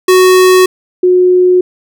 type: tone pair in turn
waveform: square / sine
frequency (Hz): 370 / 363.4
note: F#4 / F#4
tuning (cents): 0 / -31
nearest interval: unison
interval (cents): 31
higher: first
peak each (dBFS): -4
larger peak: neither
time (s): 0.08-0.66 / 1.03-1.61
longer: neither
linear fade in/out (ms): 5
effects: none